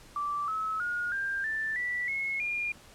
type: tone with pitch steps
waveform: sine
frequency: 1166 / 1293.8 / 1435.5 / 1592.8 / 1767.3 / 1961 / 2176 / 2414 Hz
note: D6 / E6 / F6 / G6 / A6 / B6 / C#7 / D7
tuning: -13 / -33 / +47 / +27 / +7 / -13 / -33 / +47 cents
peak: -29 dBFS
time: 0.16-2.72 s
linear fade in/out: 2 ms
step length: 320 ms
effects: pink hiss -54 dBFS RMS until 2.94 s + low-pass 11000 Hz 12 dB/octave